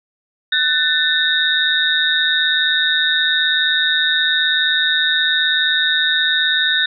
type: tone cluster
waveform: sine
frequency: 1503 / 1779 / 3655 / 3814 Hz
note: F#6 / A6 / A#7 / A#7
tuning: +27 / +19 / -35 / +39 cents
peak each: -19 / -19 / -18 / -21 dBFS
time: 0.52-6.86 s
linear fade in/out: 5 ms
effects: none